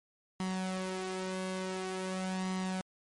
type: tone with flanger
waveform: sawtooth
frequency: 187 Hz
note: F#3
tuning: 19 cents sharp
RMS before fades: -36 dBFS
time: 0.4-2.81 s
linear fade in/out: 0 ms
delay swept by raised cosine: 0.99 to 3.49 ms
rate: 0.47 Hz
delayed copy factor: +0.6
effects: MP3 48 kbps